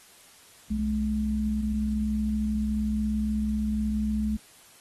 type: tone pair together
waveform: sine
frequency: 64.2 / 213.7 Hz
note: C2 / G#3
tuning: -32 / +50 cents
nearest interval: octave + major sixth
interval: 2082 cents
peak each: -30 / -25 dBFS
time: 0.7-4.37 s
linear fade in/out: 10 ms
effects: white hiss -54 dBFS RMS until 4.8 s + AAC 32 kbps